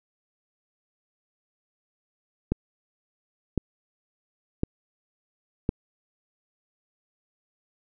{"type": "click train", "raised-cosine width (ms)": 3, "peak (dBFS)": -10, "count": 4, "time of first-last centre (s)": [2.52, 5.691], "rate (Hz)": 0.946, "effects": []}